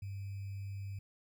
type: tone with sample-and-hold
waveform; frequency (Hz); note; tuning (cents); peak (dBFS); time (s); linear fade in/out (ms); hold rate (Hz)
sine; 98.6; G2; +11; -39; 0.02-0.99; 5; 2450
effects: none